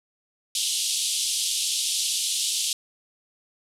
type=band-pass noise; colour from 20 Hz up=pink; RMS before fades=-26 dBFS; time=0.55-2.73 s; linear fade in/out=2 ms; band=3000 to 11000 Hz; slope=48 dB/octave; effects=none